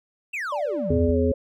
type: exponential sweep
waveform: triangle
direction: down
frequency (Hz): 2778 to 53.5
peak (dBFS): -25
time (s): 0.33-1.12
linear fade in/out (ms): 10
type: tone with pitch glide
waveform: sine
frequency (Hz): 587.3 to 544.8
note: D5 to C#5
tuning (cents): 0 to -30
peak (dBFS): -26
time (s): 0.52-1.34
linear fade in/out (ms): 5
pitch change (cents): -130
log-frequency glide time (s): 1.11-1.17
type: harmonic tone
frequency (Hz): 84.1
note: E2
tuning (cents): +35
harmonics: 1 / 3 / 5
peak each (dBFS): -23 / -23 / -23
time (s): 0.9-1.32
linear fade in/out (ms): 5
effects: none